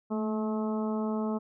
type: harmonic tone with a mistuned harmonic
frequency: 215.4 Hz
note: A3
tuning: 37 cents flat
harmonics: 1 / 2 / 3 / 4 / 5 / 6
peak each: -29 / -35 / -39 / -41 / -43 / -45 dBFS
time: 0.1-1.39 s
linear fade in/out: 20 ms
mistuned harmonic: 1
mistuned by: +31 cents
effects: none